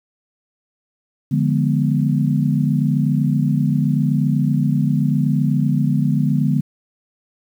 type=chord; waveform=sine; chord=D diminished seventh; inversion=none; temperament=equal; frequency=146.83 / 174.61 / 207.7 / 246.9 Hz; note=D3 / F3 / Ab3 / Cb4; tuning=0 / 0 / 0 / 0 cents; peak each=-17 / -23 / -21 / -21 dBFS; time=1.31-6.61 s; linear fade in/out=10 ms; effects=8-bit